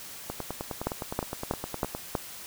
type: two click trains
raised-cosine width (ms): 1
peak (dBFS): -18 / -12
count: 17 / 5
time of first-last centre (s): 0.3-1.949 / 0.87-2.152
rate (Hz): 9.7 / 3.12
effects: white hiss -43 dBFS RMS until 2.46 s